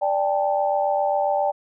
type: chord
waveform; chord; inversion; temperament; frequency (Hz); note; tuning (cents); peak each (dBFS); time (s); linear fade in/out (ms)
sine; D suspended fourth; none; equal with one note detuned; 587.3 / 792.6 / 880; D5 / G5 / A5; 0 / +19 / 0; -22 / -22 / -27; 0.01-1.52; 20
effects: none